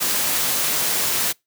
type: noise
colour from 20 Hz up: white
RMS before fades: -21 dBFS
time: 0-1.33 s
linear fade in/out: 20 ms
effects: noise-tail reverb RT60 0.2 s tail -26 dB re dry + high-pass 100 Hz 12 dB/octave